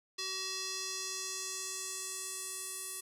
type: tone with band-pass filter sweep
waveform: square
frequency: 378.5 Hz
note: F#4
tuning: 39 cents sharp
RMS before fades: -40 dBFS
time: 0.18-3.01 s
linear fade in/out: 10 ms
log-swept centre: 4800 to 10000 Hz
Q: 2.1
effects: none